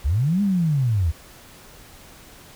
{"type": "linear two-way sweep", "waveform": "sine", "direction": "up then down", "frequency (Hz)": [57.1, 207.7, 73.2], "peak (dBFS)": -17, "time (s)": [0.04, 1.12], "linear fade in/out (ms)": 20, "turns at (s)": 0.42, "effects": ["pink hiss -46 dBFS RMS until 2.55 s"]}